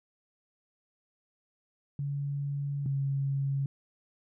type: tone pair in turn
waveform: sine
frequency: 141.7 / 137.98 Hz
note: C#3 / C#3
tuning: +38 / -8 cents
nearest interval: unison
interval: 46 cents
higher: first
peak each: -30 / -27 dBFS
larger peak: second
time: 1.99-2.86 / 2.86-3.66 s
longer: first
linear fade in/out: 2 ms
effects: none